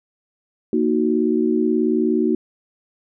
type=chord; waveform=sine; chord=D# minor; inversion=second; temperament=equal; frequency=233.1 / 311.1 / 370 Hz; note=A#3 / D#4 / F#4; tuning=0 / 0 / 0 cents; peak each=-20 dBFS; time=0.73-2.35 s; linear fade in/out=2 ms; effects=none